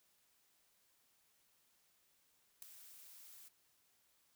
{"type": "noise with ADSR envelope", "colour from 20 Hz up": "blue", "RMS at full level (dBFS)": -45, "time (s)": [2.62, 3.49], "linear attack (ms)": 4, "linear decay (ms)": 4, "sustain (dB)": -13, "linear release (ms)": 16, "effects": ["white hiss -75 dBFS RMS until 4.35 s"]}